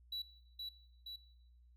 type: tone with echo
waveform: triangle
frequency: 3933 Hz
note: B7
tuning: 8 cents flat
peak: -38 dBFS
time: 0.12-0.22 s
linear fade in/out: 5 ms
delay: 470 ms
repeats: 2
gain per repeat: -3 dB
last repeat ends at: 1.16 s
effects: noise-tail reverb RT60 1.0 s tail -18 dB re dry + added 60 Hz sine -61 dBFS peak until 1.76 s